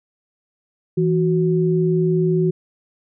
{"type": "tone pair together", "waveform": "sine", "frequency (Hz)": [164.5, 369.3], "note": ["E3", "F#4"], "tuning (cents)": [-3, -3], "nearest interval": "octave + major second", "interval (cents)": 1400, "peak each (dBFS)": [-17, -18], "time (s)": [0.97, 2.51], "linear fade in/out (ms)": 10, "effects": []}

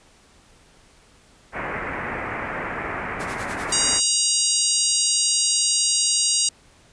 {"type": "low-pass noise", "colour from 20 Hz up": "white", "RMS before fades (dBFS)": -29, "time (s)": [1.52, 4.01], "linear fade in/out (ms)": 50, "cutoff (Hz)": 2200, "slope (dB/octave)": 48}
{"type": "noise with tremolo", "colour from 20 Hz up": "white", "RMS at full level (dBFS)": -36, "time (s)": [3.19, 3.81], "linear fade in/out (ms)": 20, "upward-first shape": "sine", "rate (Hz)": 10, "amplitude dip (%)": 75}
{"type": "harmonic tone", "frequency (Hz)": 951, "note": "A#5", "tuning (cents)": 34, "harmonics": [3, 4, 5, 6, 7, 8, 9], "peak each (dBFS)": [-29, -29, -24, -28, -24, -28, -23], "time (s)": [3.72, 6.49], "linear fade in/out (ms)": 5}
{"effects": ["pink hiss -54 dBFS RMS until 6.92 s", "resampled to 22050 Hz"]}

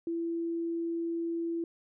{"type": "tone", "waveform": "sine", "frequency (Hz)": 335, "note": "E4", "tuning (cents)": 28, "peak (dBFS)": -30, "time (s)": [0.07, 1.64], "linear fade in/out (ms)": 2, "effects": []}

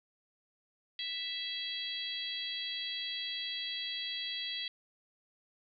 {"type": "harmonic tone", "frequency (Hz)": 659.3, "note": "E5", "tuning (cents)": 0, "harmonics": [3, 4, 5, 6, 7], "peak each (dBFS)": [-45, -47, -38, -42, -46], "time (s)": [0.99, 4.68], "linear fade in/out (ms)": 2, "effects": []}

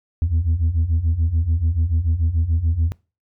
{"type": "beating tone pair", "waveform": "sine", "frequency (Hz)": [77.78, 84.68], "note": ["D#2", "E2"], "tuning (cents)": [0, 47], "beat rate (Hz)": 6.9, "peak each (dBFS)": [-19, -16], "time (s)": [0.22, 2.92], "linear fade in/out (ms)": 0, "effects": ["noise-tail reverb RT60 0.3 s tail -23 dB re dry", "tanh soft clip ceiling -13 dBFS"]}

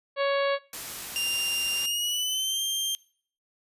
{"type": "harmonic tone", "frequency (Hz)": 557, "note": "C#5", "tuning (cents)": 8, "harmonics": [1, 2, 3, 4, 5, 6, 7, 8], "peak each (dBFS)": [-24, -30, -34, -36, -38, -40, -41, -42], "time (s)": [0.16, 0.59], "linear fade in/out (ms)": 50}
{"type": "noise", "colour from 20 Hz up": "white", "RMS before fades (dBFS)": -37, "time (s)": [0.73, 1.86], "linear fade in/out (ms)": 2}
{"type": "tone with pitch glide", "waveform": "sawtooth", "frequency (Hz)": [2794, 3173], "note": ["F7", "G7"], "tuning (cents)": [0, 20], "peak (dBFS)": -23, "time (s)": [1.16, 2.95], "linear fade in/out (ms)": 0, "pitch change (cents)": 220, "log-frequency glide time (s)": [1.79, 2.61]}
{"effects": ["noise-tail reverb RT60 0.5 s tail -22 dB re dry", "resampled to 32000 Hz"]}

